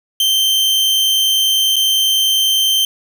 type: tone with dropouts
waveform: 40% pulse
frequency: 3125 Hz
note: G7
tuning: 6 cents flat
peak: -11 dBFS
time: 0.2-2.85 s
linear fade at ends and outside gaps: 2 ms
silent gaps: 1.759-1.764 s
effects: none